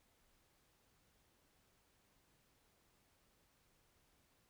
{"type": "silence", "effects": ["pink hiss -75 dBFS RMS until 4.49 s"]}